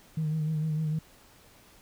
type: tone with vibrato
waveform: sine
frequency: 155.56 Hz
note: D#3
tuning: in tune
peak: -25 dBFS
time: 0.17-0.99 s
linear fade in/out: 5 ms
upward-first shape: triangle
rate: 6.6 Hz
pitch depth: 49 cents each way
effects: tanh soft clip ceiling -23 dBFS + pink hiss -57 dBFS RMS until 1.81 s